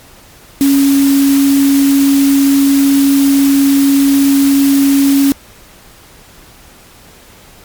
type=tone in noise; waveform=sine; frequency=277.2 Hz; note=C#4; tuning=in tune; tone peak=-6 dBFS; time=0.61-5.32 s; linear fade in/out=0 ms; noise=white; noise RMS=-21 dBFS; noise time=0.61-5.32 s; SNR=+12 dB; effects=pink hiss -40 dBFS RMS until 7.64 s + MP3 96 kbps